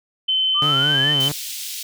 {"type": "tone", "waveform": "sine", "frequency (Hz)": 3065, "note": "G7", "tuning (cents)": -40, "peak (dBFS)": -16, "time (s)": [0.28, 1.29], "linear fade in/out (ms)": 10}
{"type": "exponential sweep", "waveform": "sine", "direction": "up", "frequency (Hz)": [1143, 1864.7], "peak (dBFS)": -22, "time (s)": [0.54, 1.15], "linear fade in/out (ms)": 50}
{"type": "tone with vibrato", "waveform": "sawtooth", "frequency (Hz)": 141.8, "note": "C#3", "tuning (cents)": 40, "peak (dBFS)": -19, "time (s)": [0.62, 1.32], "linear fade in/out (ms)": 2, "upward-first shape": "sine", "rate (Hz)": 4.6, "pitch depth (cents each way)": 96}
{"type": "high-pass noise", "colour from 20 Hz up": "pink", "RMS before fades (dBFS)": -30, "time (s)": [1.2, 1.83], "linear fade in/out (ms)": 5, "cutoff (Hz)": 3000, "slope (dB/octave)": 24}
{"effects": []}